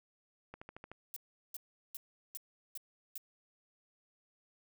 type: click train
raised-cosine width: 0.5 ms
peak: -32 dBFS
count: 6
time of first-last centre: 0.54-0.916 s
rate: 13.3 Hz
type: noise bursts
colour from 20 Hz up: violet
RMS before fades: -43 dBFS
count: 6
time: 1.14-3.178 s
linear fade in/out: 0 ms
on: 23 ms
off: 380 ms
effects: none